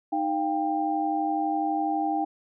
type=tone cluster; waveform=sine; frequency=310.9 / 698 / 790 Hz; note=D#4 / F5 / G5; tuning=-1 / -1 / +13 cents; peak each=-28 / -32 / -26 dBFS; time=0.12-2.25 s; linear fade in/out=10 ms; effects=none